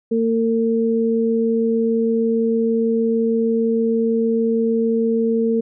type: tone pair together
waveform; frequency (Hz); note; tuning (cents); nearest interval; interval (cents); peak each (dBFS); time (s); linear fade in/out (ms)
sine; 227.9 / 454.4; A#3 / A#4; -39 / -44; octave; 1195; -18; 0.11-5.61; 10
effects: none